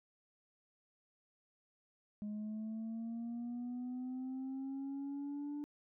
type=linear sweep; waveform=sine; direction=up; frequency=207.7 to 293.7 Hz; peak=-37 dBFS; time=2.22-5.64 s; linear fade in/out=0 ms; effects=tanh soft clip ceiling -38 dBFS